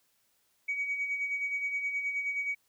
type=tone with tremolo; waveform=sine; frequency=2260 Hz; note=C#7; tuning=33 cents sharp; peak=-27 dBFS; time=0.68-2.55 s; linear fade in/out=10 ms; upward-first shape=sine; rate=9.5 Hz; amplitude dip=55%; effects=tanh soft clip ceiling -24 dBFS + white hiss -72 dBFS RMS until 2.68 s